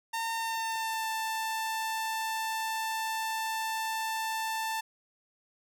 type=tone with pitch glide; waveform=sawtooth; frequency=910 to 887.2 Hz; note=A#5 to A5; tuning=-42 to +14 cents; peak=-27 dBFS; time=0.13-4.81 s; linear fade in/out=10 ms; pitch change=-44 cents; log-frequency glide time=0.33-1.09 s; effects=none